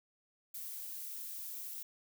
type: noise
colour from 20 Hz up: violet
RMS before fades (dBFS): -44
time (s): 0.54-1.83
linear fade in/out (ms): 5
effects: none